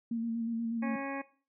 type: tone with vibrato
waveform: sine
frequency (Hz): 230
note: A#3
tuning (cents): -23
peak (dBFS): -30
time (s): 0.11-0.96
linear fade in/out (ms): 5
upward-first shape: square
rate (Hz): 8.3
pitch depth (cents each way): 18
type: harmonic tone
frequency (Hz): 274.9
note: C#4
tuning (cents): -14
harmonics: 1 / 2 / 3 / 4 / 6 / 7 / 8 / 9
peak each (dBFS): -38 / -41 / -43 / -44 / -46 / -46 / -47 / -48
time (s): 0.82-1.22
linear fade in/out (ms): 10
effects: noise-tail reverb RT60 0.4 s tail -18 dB re dry